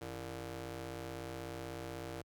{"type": "ring-modulated tone", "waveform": "15% pulse", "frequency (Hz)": 123.9, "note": "B2", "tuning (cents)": 6, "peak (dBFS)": -32, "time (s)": [0.01, 2.22], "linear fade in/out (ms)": 10, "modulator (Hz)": 214, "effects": ["high-pass 60 Hz 12 dB/octave"]}